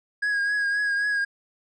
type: tone with vibrato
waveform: triangle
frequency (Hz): 1649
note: G#6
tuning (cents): -13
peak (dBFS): -20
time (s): 0.22-1.25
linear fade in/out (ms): 10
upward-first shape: triangle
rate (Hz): 3.8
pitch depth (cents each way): 37
effects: resampled to 22050 Hz